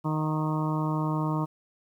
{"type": "harmonic tone with a mistuned harmonic", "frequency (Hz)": 155.2, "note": "D#3", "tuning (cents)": -4, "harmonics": [1, 2, 3, 4, 5, 6, 7, 8], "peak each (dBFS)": [-27, -31, -41, -39, -43, -35, -36, -41], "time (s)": [0.04, 1.46], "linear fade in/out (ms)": 20, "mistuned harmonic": 5, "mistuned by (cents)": -43, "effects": ["10-bit"]}